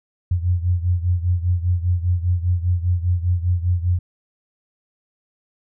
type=beating tone pair; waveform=sine; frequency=87.4 / 92.4 Hz; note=F2 / F#2; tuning=+2 / -2 cents; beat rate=5 Hz; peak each=-18 / -22 dBFS; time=0.31-3.99 s; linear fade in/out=5 ms; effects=none